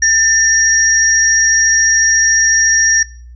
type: tone pair together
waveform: sine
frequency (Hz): 1793 / 5692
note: A6 / F8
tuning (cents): +32 / +32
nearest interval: octave + minor sixth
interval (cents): 2000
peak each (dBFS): -11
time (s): 0.02-3.03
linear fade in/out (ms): 5
effects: noise-tail reverb RT60 0.5 s tail -24 dB re dry + added 60 Hz sine -32 dBFS peak until 3.35 s